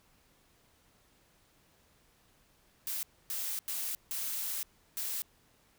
blue noise bursts at uneven times, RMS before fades -36 dBFS, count 5, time 2.87-3.03 / 3.3-3.59 / 3.68-3.95 / 4.11-4.63 / 4.97-5.22 s, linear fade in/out 0 ms, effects pink hiss -67 dBFS RMS until 5.78 s

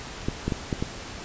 clicks, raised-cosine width 3 ms, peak -12 dBFS, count 5, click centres 0.285 / 0.48 / 0.522 / 0.728 / 0.825 s, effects pink hiss -38 dBFS RMS until 1.24 s + resampled to 16000 Hz

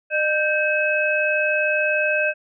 sine tone cluster, 607 / 1563 / 2570 Hz, D#5 / G6 / E7, -43 / -6 / -45 cents, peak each -22 / -22 / -22 dBFS, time 0.1-2.34 s, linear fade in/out 50 ms, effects none

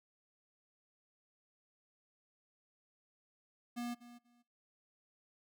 square tone with echo, 240 Hz, B3, 49 cents flat, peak -39 dBFS, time 3.76-3.95 s, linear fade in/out 20 ms, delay 240 ms, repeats 2, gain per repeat -15 dB, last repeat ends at 4.43 s, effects noise-tail reverb RT60 0.4 s tail -22 dB re dry

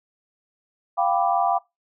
sine chord, G dominant seventh, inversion third, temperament equal, 698.5 / 784 / 987.8 / 1174.7 Hz, F5 / G5 / B5 / D6, 0 / 0 / 0 / 0 cents, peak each -22 / -22 / -27 / -27 dBFS, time 0.97-1.59 s, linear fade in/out 20 ms, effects noise-tail reverb RT60 0.2 s tail -21 dB re dry

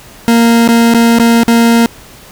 40% pulse tone with dropouts, 232.1 Hz, A#3, 7 cents flat, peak -4 dBFS, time 0.28-1.86 s, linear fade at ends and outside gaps 0 ms, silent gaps 0.677-0.688 / 0.938-0.946 / 1.186-1.198 / 1.434-1.48 s, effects pink hiss -36 dBFS RMS until 2.31 s

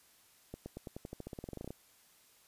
accelerating click train, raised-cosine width 2 ms, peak -29 dBFS, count 19, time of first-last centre 0.54-1.706 s, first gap 120 ms, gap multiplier 0.92, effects white hiss -65 dBFS RMS until 2.47 s + resampled to 32000 Hz

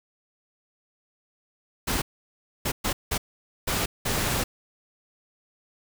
pink noise bursts at uneven times, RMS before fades -26 dBFS, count 6, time 1.87-2.02 / 2.65-2.72 / 2.84-2.93 / 3.11-3.18 / 3.67-3.86 / 4.05-4.44 s, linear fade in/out 10 ms, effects none

